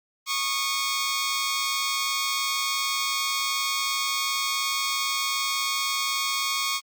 10% pulse tone pair together, 1101 / 1223.7 Hz, C#6 / D#6, -12 / -29 cents, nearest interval major second, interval 183 cents, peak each -17 / -22 dBFS, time 0.26-6.81 s, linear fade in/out 50 ms, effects Opus 32 kbps

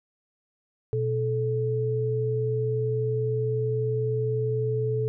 sine tone pair together, 121.9 / 434.4 Hz, B2 / A4, -22 / -22 cents, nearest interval octave + minor seventh, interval 2200 cents, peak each -26 dBFS, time 0.93-5.08 s, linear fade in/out 0 ms, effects none

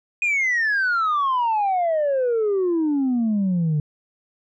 sine exponential sweep, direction down, 2489 to 146 Hz, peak -16 dBFS, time 0.22-3.8 s, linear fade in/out 2 ms, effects tanh soft clip ceiling -16 dBFS

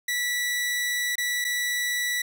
sawtooth tone with dropouts, 1955 Hz, B6, 18 cents flat, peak -21 dBFS, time 0.08-2.22 s, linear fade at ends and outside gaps 5 ms, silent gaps 1.156-1.18 / 1.444-1.448 s, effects none

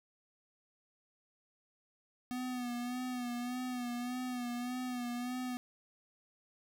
square tone with vibrato, 246.9 Hz, B3, in tune, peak -37 dBFS, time 2.31-5.57 s, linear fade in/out 0 ms, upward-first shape sine, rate 1.7 Hz, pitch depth 44 cents each way, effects none

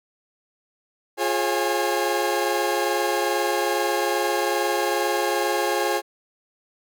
30% pulse tone cluster, 351.5 / 419.2 / 541 / 816 Hz, F4 / G#4 / C#5 / G#5, +11 / +16 / -42 / -31 cents, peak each -24 dBFS, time 1.17-6.02 s, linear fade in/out 50 ms, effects none

